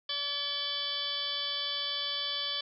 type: harmonic tone with a mistuned harmonic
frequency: 573 Hz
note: D5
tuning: 43 cents flat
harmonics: 1 / 2 / 3 / 4 / 5 / 6 / 7 / 8 / 9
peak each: -47 / -44 / -45 / -47 / -37 / -35 / -43 / -38 / -47 dBFS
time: 0.09-2.61 s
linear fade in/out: 5 ms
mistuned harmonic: 5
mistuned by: +120 cents
effects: none